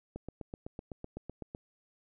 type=click train; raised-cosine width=2 ms; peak=-27 dBFS; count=12; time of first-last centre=0.16-1.549 s; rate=7.92 Hz; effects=none